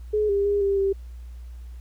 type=tone with pitch steps; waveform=sine; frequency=423.4 / 400.1 / 406.3 / 396.1 / 391.5 Hz; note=G#4 / G4 / G#4 / G4 / G4; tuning=+33 / +35 / -38 / +18 / -2 cents; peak=-19 dBFS; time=0.13-0.93 s; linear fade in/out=10 ms; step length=160 ms; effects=added 60 Hz sine -36 dBFS peak until 1.8 s + pink hiss -61 dBFS RMS until 1.8 s